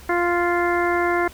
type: harmonic tone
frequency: 348.8 Hz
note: F4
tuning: 2 cents flat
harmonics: 1 / 2 / 3 / 4 / 5 / 6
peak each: -21 / -24 / -26 / -27 / -28 / -29 dBFS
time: 0.09-1.28 s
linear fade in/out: 5 ms
effects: added 68 Hz sine -44 dBFS peak until 1.33 s + pink hiss -45 dBFS RMS until 1.33 s